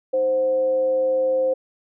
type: tone with frequency modulation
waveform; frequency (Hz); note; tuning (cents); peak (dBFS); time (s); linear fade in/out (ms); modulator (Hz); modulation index
sine; 523.3; C5; 0; -17; 0.13-1.54; 10; 213; 0.21
effects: none